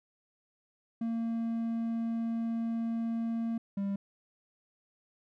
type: tone pair in turn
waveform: triangle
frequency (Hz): 229.1 / 198.5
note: A#3 / G3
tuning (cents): -30 / +22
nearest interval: major second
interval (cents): 248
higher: first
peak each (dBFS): -28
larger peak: neither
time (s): 1.01-3.58 / 3.77-3.96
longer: first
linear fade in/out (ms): 5
effects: none